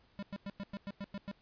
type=tone bursts; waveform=square; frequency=199.8 Hz; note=G3; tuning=33 cents sharp; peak=-39 dBFS; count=9; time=0.19-1.314 s; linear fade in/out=0 ms; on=36 ms; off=100 ms; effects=pink hiss -68 dBFS RMS until 1.41 s + resampled to 11025 Hz